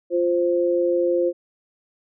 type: tone pair together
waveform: sine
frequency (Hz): 349.2 / 523.2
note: F4 / C5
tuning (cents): 0 / 0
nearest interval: perfect fifth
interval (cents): 700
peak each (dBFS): -20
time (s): 0.1-1.33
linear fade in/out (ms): 50
effects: none